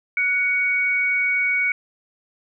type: tone pair together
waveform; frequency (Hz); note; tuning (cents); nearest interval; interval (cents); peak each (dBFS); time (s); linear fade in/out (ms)
sine; 1474.1 / 2238; F#6 / C#7; -7 / +16; perfect fifth; 723; -27 / -18; 0.17-1.72; 2
effects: none